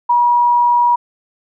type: tone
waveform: sine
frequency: 962 Hz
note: B5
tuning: 46 cents flat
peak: -9 dBFS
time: 0.09-0.96 s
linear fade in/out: 10 ms
effects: none